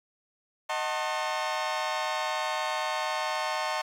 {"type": "chord", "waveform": "sawtooth", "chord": "D# diminished seventh", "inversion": "none", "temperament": "just", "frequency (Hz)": [622.3, 746.7, 896, 1075.3], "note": ["D#5", "F#5", "A5", "C6"], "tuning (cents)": [0, 16, 31, 47], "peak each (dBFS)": [-30, -31, -29, -30], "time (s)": [0.69, 3.82], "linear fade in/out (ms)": 10, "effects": ["low-pass 6000 Hz 12 dB/octave", "9-bit"]}